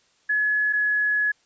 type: tone pair in turn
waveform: sine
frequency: 1699 / 1692.7 Hz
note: G#6 / G#6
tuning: +39 / +33 cents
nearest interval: unison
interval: 6 cents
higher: first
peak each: -19 dBFS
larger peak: neither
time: 0.29-0.73 / 0.73-1.32 s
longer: second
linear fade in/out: 10 ms
effects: white hiss -63 dBFS RMS until 1.45 s + resampled to 16000 Hz